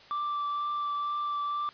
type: tone with vibrato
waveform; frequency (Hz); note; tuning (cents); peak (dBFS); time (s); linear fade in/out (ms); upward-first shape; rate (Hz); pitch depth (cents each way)
triangle; 1171; D6; -5; -27; 0.11-1.69; 0; triangle; 2.1; 13
effects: white hiss -53 dBFS RMS until 1.73 s + resampled to 11025 Hz